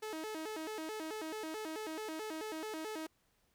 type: tone with vibrato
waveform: sawtooth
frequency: 370 Hz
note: F#4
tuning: in tune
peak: -36 dBFS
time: 0.02-3.07 s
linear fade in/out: 10 ms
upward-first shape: square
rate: 4.6 Hz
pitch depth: 270 cents each way
effects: pink hiss -75 dBFS RMS until 3.54 s